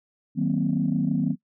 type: chord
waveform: sine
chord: C half-diminished seventh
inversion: first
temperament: just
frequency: 156.98 / 188.37 / 235.5 / 261.6 Hz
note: Eb3 / Gb3 / Bb3 / C4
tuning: +16 / +31 / +18 / 0 cents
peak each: -26 dBFS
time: 0.35-1.36 s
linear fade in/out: 50 ms
effects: noise-tail reverb RT60 0.1 s tail -21 dB re dry + tanh soft clip ceiling -12 dBFS